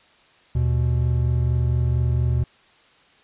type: tone pair together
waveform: triangle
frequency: 77.65 / 122 Hz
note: D#2 / B2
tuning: -3 / -21 cents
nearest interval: minor sixth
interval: 782 cents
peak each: -19 / -18 dBFS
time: 0.55-2.44 s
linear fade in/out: 5 ms
effects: white hiss -55 dBFS RMS until 3.23 s + resampled to 8000 Hz